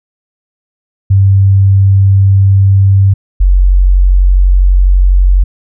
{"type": "tone pair in turn", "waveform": "sine", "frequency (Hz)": [97.6, 46.06], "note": ["G2", "F#1"], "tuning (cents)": [-7, -7], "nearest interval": "octave + minor second", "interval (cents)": 1300, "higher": "first", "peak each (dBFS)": -3, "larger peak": "neither", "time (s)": [[1.1, 3.14], [3.4, 5.44]], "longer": "neither", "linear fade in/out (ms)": 10, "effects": []}